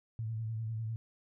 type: tone with vibrato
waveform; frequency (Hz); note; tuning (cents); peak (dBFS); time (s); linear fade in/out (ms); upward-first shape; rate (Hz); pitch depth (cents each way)
sine; 111.6; A2; +25; -34; 0.19-0.96; 0; square; 10; 35
effects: none